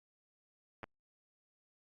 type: clicks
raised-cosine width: 0.5 ms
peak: -29 dBFS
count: 2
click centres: 0.832 / 0.841 s
effects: Opus 48 kbps